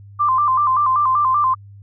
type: tone with vibrato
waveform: sine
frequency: 1108.7 Hz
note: C#6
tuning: in tune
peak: -13 dBFS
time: 0.19-1.55 s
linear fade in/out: 20 ms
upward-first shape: square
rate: 5.2 Hz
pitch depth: 110 cents each way
effects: added 100 Hz sine -38 dBFS peak until 1.82 s